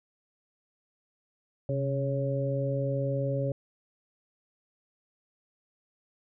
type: harmonic tone with a mistuned harmonic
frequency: 138.59 Hz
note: C#3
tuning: in tune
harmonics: 1 / 2 / 3 / 4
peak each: -29 / -37 / -37 / -31 dBFS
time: 1.69-3.52 s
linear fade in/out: 2 ms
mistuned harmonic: 1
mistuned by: -59 cents
effects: none